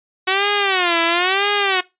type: tone with vibrato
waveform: 5% pulse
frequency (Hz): 370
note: F#4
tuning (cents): 0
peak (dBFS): -3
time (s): 0.27-1.81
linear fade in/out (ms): 10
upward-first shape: sine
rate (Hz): 1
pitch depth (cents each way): 180
effects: noise-tail reverb RT60 0.2 s tail -20 dB re dry + resampled to 8000 Hz